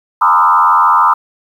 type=tone with frequency modulation; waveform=sine; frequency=1108.7 Hz; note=C#6; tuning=in tune; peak=-6 dBFS; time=0.21-1.14 s; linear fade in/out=10 ms; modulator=86.8 Hz; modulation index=2.5; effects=7-bit